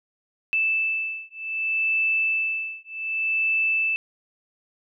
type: beating tone pair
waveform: sine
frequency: 2637 / 2637.65 Hz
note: E7 / E7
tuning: 0 / 0 cents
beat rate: 0.65 Hz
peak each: -25 / -25 dBFS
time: 0.53-3.96 s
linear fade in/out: 0 ms
effects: none